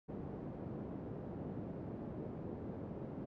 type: band-pass noise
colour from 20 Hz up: pink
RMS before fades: -45 dBFS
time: 0.08-3.26 s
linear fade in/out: 20 ms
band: 130 to 420 Hz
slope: 12 dB/octave
effects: none